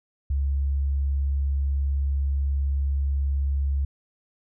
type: tone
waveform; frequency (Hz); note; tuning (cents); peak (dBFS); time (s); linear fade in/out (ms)
sine; 69.3; C#2; 0; -21; 0.3-3.85; 5
effects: none